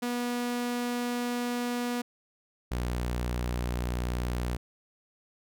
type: tone pair in turn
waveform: sawtooth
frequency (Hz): 242.7 / 60.67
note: B3 / B1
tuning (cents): -30 / -30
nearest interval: 2 octaves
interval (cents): 2400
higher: first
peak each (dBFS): -25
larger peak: neither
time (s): 0.02-2.02 / 2.71-4.57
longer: first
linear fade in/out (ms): 10
effects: none